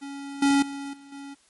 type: tone with level steps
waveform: square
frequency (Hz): 279.3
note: C#4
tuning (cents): +13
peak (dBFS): -35 / -18 / -33 / -46 / -38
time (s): 0.01-1.35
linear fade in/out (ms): 20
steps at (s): 0.42 / 0.62 / 0.93 / 1.12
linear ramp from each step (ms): 5
effects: white hiss -61 dBFS RMS until 1.49 s + MP3 48 kbps